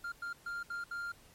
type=tone bursts at uneven times; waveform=triangle; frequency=1396.9 Hz; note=F6; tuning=in tune; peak=-35 dBFS; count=5; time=0.04-0.12 / 0.22-0.33 / 0.46-0.63 / 0.7-0.84 / 0.91-1.12 s; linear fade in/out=5 ms; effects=pink hiss -61 dBFS RMS until 1.34 s + MP3 64 kbps